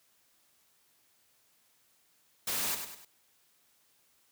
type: noise with echo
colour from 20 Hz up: white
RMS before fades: -33 dBFS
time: 2.47-2.75 s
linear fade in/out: 5 ms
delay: 100 ms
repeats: 3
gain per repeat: -7 dB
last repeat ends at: 3.05 s
effects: white hiss -69 dBFS RMS until 4.31 s + high-pass 60 Hz 12 dB/octave